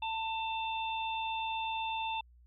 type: harmonic tone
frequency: 892 Hz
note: A5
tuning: 23 cents sharp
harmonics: 1 / 3 / 4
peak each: -34 / -40 / -42 dBFS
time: 0.02-2.21 s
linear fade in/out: 5 ms
effects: added 60 Hz sine -57 dBFS peak until 2.46 s